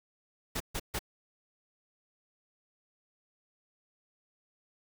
pink noise bursts, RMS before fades -34 dBFS, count 3, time 0.55-0.992 s, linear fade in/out 10 ms, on 54 ms, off 140 ms, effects none

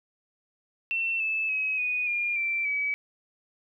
sine tone with pitch steps, 2695 / 2621 / 2550 / 2480 / 2412 / 2346 / 2282 Hz, E7 / E7 / D#7 / D#7 / D7 / D7 / C#7, +38 / -11 / +42 / -6 / +46 / -2 / +50 cents, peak -25 dBFS, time 0.91-2.94 s, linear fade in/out 0 ms, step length 290 ms, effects 11-bit

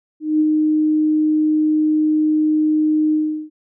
sine tone with ADSR envelope, 308 Hz, D#4, 17 cents flat, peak -11 dBFS, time 0.2-3.5 s, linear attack 200 ms, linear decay 39 ms, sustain -2 dB, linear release 370 ms, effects none

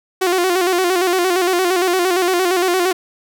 sawtooth tone with vibrato, 362.6 Hz, F#4, 35 cents flat, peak -10 dBFS, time 0.21-2.93 s, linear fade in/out 10 ms, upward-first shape square, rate 8.7 Hz, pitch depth 63 cents each way, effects none

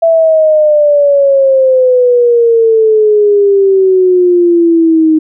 sine exponential sweep, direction down, 666 to 311.6 Hz, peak -4 dBFS, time 0.02-5.19 s, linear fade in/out 10 ms, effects none

